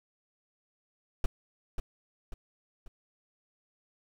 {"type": "noise with echo", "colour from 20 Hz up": "brown", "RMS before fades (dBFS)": -24, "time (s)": [1.24, 1.26], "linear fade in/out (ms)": 2, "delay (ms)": 540, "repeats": 3, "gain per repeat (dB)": -7, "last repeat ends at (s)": 2.88, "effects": []}